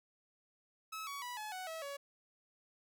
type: tone with pitch steps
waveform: sawtooth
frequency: 1294 / 1126.5 / 980.7 / 853.7 / 743.2 / 647 / 563.2 Hz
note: E6 / C#6 / B5 / G#5 / F#5 / E5 / C#5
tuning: -32 / +28 / -12 / +47 / +7 / -32 / +27 cents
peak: -38 dBFS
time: 0.92-1.97 s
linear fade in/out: 10 ms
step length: 150 ms
effects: none